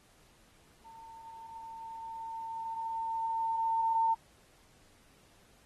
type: tone with level ramp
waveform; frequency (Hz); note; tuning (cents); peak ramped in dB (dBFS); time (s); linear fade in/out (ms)
sine; 904; A5; +47; -49 to -24; 0.84-4.15; 20
effects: pink hiss -64 dBFS RMS until 5.65 s + AAC 32 kbps